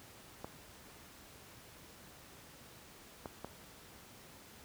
clicks, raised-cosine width 1 ms, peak -27 dBFS, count 3, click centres 0.445 / 3.258 / 3.446 s, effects pink hiss -56 dBFS RMS until 4.64 s + high-pass 60 Hz 12 dB/octave

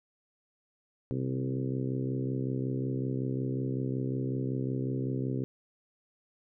harmonic tone with a mistuned harmonic, 65.41 Hz, C2, in tune, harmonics 2 / 3 / 4 / 5 / 6 / 7 / 8, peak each -32 / -41 / -35 / -40 / -39 / -43 / -49 dBFS, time 1.11-5.44 s, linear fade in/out 0 ms, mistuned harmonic 2, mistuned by -19 cents, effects none

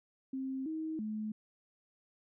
sine tone with pitch steps, 265 / 316.7 / 215 Hz, C4 / D#4 / A3, +22 / +31 / -40 cents, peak -35 dBFS, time 0.33-1.32 s, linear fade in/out 5 ms, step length 330 ms, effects none

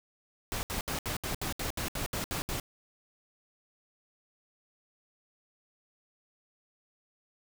pink noise bursts, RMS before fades -34 dBFS, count 12, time 0.52-2.599 s, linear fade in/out 0 ms, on 110 ms, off 69 ms, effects none

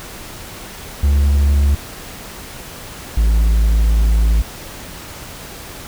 triangle tone pair in turn, 70.9 / 54.68 Hz, C#2 / A1, +40 / -10 cents, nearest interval major third, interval 450 cents, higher first, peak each -8 dBFS, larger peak neither, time 1.03-1.75 / 3.17-4.42 s, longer second, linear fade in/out 5 ms, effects pink hiss -33 dBFS RMS until 5.87 s

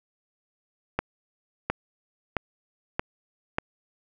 accelerating click train, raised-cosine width 0.5 ms, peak -9 dBFS, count 5, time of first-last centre 0.99-3.584 s, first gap 710 ms, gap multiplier 0.94, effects none

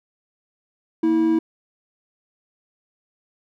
triangle tone pair together, 233.3 / 324.3 Hz, A#3 / E4, +2 / -28 cents, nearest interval tritone, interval 570 cents, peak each -23 / -14 dBFS, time 1.03-1.39 s, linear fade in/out 5 ms, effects none

